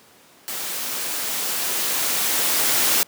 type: noise with level ramp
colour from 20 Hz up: white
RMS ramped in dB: -29 to -18 dBFS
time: 0.48-3.03 s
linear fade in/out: 0 ms
effects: pink hiss -51 dBFS RMS until 3.07 s + high-pass 200 Hz 12 dB/octave